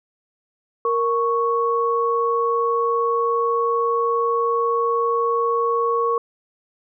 sine tone pair together, 466.2 / 1108.7 Hz, A#4 / C#6, 0 / 0 cents, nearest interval octave + minor third, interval 1500 cents, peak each -20 dBFS, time 0.85-6.18 s, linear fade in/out 2 ms, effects none

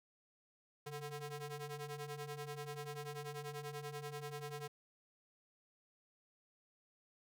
sawtooth ring-modulated tone, 293.7 Hz, D4, in tune, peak -37 dBFS, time 0.86-4.68 s, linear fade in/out 10 ms, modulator 152 Hz, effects none

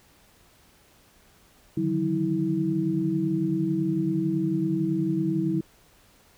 sine tone cluster, 147.4 / 158.2 / 185.5 / 323.8 Hz, D3 / D#3 / F#3 / E4, +7 / +29 / +5 / -31 cents, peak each -31 / -32 / -28 / -25 dBFS, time 1.77-5.61 s, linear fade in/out 5 ms, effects pink hiss -58 dBFS RMS until 6.37 s

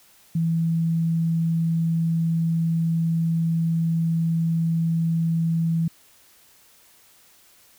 sine tone, 164.81 Hz, E3, in tune, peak -19 dBFS, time 0.35-5.88 s, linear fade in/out 5 ms, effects white hiss -55 dBFS RMS until 7.78 s

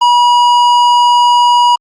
sine tone with tanh clipping, 967 Hz, B5, 37 cents flat, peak -7 dBFS, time 0.01-1.76 s, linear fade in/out 10 ms, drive 12 dB, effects Opus 48 kbps

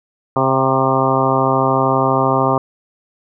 harmonic tone with a mistuned harmonic, 133.1 Hz, C3, 30 cents sharp, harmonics 1 / 2 / 3 / 4 / 5 / 6 / 7 / 8 / 9, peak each -21 / -21 / -21 / -21 / -21 / -21 / -21 / -21 / -21 dBFS, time 0.36-2.58 s, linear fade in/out 2 ms, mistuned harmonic 6, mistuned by -30 cents, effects none

